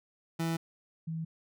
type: tone pair in turn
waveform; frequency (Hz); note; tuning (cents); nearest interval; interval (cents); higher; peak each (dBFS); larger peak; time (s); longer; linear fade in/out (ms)
30% pulse / sine; 164.81 / 162.07; E3 / E3; 0 / -29; unison; 29; first; -27 / -33; first; 0.39-0.57 / 1.07-1.25; neither; 10
effects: none